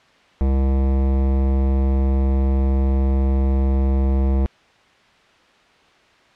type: tone with hard clipping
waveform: sine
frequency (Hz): 66.9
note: C2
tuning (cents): +39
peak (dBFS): -17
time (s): 0.41-4.46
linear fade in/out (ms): 0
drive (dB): 17
effects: white hiss -53 dBFS RMS until 6.35 s + low-pass 3000 Hz 12 dB/octave